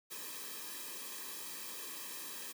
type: noise with comb filter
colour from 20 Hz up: white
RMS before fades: -45 dBFS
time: 0.1-2.53 s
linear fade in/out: 20 ms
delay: 1.4 ms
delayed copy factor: -1
effects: high-pass 200 Hz 12 dB/octave